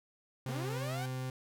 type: tone with pitch glide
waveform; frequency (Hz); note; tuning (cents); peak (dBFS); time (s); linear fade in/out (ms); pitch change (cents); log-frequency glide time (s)
40% pulse; 130.81 to 129.08; C3 to C3; 0 to -23; -35; 0.46-1.3; 2; -23; 0.78-1.02
type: linear sweep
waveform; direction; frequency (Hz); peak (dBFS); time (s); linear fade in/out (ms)
sawtooth; up; 207.7 to 785; -36; 0.48-1.06; 5
effects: none